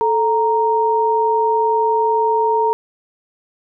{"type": "tone pair together", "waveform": "sine", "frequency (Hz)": [438.7, 931], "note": ["A4", "A#5"], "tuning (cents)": [-5, -2], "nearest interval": "octave + minor second", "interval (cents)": 1303, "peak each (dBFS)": [-17, -15], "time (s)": [0.01, 2.73], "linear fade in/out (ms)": 0, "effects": []}